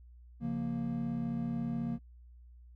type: chord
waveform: triangle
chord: Bb minor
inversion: first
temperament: equal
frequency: 138.59 / 174.61 / 233.1 Hz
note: Db3 / F3 / Bb3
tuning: 0 / 0 / 0 cents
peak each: -37 / -37 / -32 dBFS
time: 0.4-1.99 s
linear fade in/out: 50 ms
effects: noise-tail reverb RT60 0.1 s tail -24 dB re dry + added 60 Hz sine -52 dBFS peak until 2.75 s